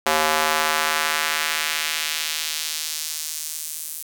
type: tone with high-pass filter sweep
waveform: square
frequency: 77.78 Hz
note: D#2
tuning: in tune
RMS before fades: -24 dBFS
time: 0.06-4.03 s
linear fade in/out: 5 ms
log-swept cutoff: 680 to 10000 Hz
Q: 0.97
effects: 7-bit